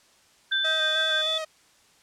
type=tone with tremolo; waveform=sine; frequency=1570 Hz; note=G6; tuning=2 cents sharp; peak=-24 dBFS; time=0.51-1.22 s; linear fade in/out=10 ms; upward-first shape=sine; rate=6.6 Hz; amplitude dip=45%
type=tone with pitch glide; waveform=sine; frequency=3520 to 3480 Hz; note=A7 to A7; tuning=0 to -20 cents; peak=-24 dBFS; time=0.52-1.38 s; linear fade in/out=2 ms; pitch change=-20 cents; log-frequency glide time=0.77-0.92 s
type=tone with vibrato; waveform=sawtooth; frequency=630 Hz; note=D#5; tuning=21 cents sharp; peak=-26 dBFS; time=0.64-1.45 s; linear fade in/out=10 ms; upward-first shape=square; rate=3.2 Hz; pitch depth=17 cents each way
effects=white hiss -59 dBFS RMS until 2.02 s + low-pass 8000 Hz 12 dB/octave